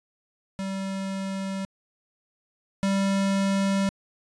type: tone pair in turn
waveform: square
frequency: 193.4 / 195.76 Hz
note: G3 / G3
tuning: -23 / -2 cents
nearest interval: unison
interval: 21 cents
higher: second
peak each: -29 / -22 dBFS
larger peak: second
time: 0.59-1.65 / 2.83-3.89 s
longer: neither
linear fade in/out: 0 ms
effects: resampled to 22050 Hz